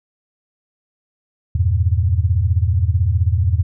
sine chord, E diminished, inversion none, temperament equal, 82.41 / 98 / 116.54 Hz, E2 / G2 / Bb2, 0 / 0 / 0 cents, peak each -16 / -17 / -22 dBFS, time 1.55-3.63 s, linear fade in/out 5 ms, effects none

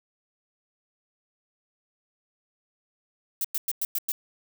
violet noise bursts, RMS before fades -27 dBFS, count 6, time 3.41-4.12 s, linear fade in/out 2 ms, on 35 ms, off 100 ms, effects none

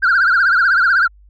sine tone with vibrato, 1480 Hz, F#6, in tune, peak -8 dBFS, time 0.02-1.08 s, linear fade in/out 20 ms, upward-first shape triangle, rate 16 Hz, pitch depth 180 cents each way, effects tanh soft clip ceiling -8 dBFS + added 50 Hz sine -43 dBFS peak until 1.29 s

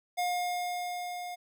square tone with level ramp, 713 Hz, F5, 36 cents sharp, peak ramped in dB -28 to -38 dBFS, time 0.17-1.36 s, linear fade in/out 20 ms, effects none

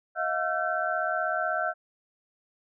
sine tone cluster, 636 / 712 / 1352 / 1537 Hz, D#5 / F5 / E6 / G6, +38 / +33 / +43 / -35 cents, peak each -31 dBFS, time 0.15-1.74 s, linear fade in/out 50 ms, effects none

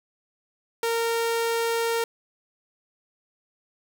sawtooth tone, 461.2 Hz, A#4, 19 cents flat, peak -19 dBFS, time 0.83-2.04 s, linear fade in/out 2 ms, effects none

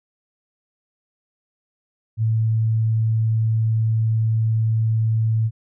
sine tone, 111.4 Hz, A2, 22 cents sharp, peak -16 dBFS, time 2.17-5.51 s, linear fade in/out 50 ms, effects none

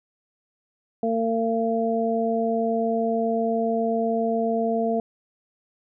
harmonic tone, 227.3 Hz, A#3, 43 cents flat, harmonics 1 / 2 / 3, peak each -25 / -25 / -25 dBFS, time 1.03-5 s, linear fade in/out 2 ms, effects none

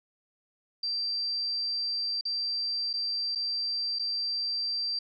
sine tone with dropouts, 4699 Hz, D8, in tune, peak -28 dBFS, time 0.83-4.99 s, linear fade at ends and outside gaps 5 ms, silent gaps 2.211-2.252 / 2.931-2.937 / 3.351-3.356 / 3.988-3.994 s, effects none

